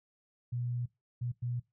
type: tone bursts at uneven times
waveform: sine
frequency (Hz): 121.6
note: B2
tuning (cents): -26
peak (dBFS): -32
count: 3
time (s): 0.52-0.86 / 1.21-1.32 / 1.42-1.6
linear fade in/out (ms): 10
effects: noise-tail reverb RT60 0.2 s tail -19 dB re dry